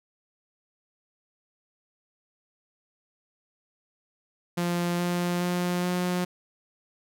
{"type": "tone with pitch steps", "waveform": "sawtooth", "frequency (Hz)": [174.1, 175.82, 177.55, 179.31], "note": ["F3", "F3", "F3", "F3"], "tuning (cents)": [-5, 12, 29, 46], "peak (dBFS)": -21, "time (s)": [4.57, 6.25], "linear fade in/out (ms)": 10, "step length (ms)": 420, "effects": []}